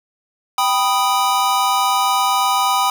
square chord, G augmented, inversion none, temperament equal, 784 / 987.8 / 1244.5 Hz, G5 / B5 / D#6, 0 / 0 / 0 cents, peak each -20 / -19 / -20 dBFS, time 0.58-2.9 s, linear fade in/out 2 ms, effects none

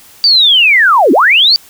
sine linear two-way sweep, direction down then up, 4699 to 236.9 to 4699 Hz, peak -4 dBFS, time 0.24-1.56 s, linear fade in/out 0 ms, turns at 1.12 s, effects white hiss -40 dBFS RMS until 1.69 s

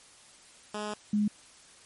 10% pulse / sine tone pair in turn, 210.2 / 208.7 Hz, G#3 / G#3, +21 / +9 cents, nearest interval unison, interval 12 cents, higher first, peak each -25 / -23 dBFS, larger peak second, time 0.74-0.94 / 1.13-1.28 s, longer first, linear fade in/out 5 ms, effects white hiss -55 dBFS RMS until 1.85 s + MP3 48 kbps

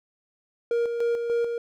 triangle tone with tremolo, 470 Hz, A#4, 14 cents sharp, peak -19 dBFS, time 0.71-1.58 s, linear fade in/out 2 ms, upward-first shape square, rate 3.4 Hz, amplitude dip 45%, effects none

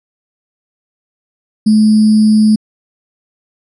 sine tone with sample-and-hold, 215.3 Hz, A3, 37 cents flat, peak -5 dBFS, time 1.66-2.56 s, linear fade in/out 10 ms, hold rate 4900 Hz, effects resampled to 24000 Hz

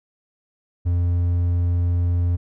triangle tone, 87.31 Hz, F2, in tune, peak -15 dBFS, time 0.85-2.37 s, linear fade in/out 20 ms, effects none

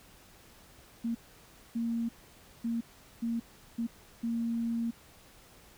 sine tone bursts at uneven times, 231.6 Hz, A#3, 11 cents flat, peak -29 dBFS, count 6, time 1.04-1.15 / 1.75-2.09 / 2.64-2.81 / 3.22-3.4 / 3.78-3.87 / 4.23-4.91 s, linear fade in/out 10 ms, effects pink hiss -57 dBFS RMS until 5.77 s

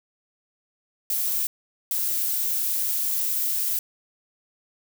violet noise bursts at uneven times, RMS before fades -25 dBFS, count 2, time 1.1-1.47 / 1.91-3.79 s, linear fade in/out 2 ms, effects none

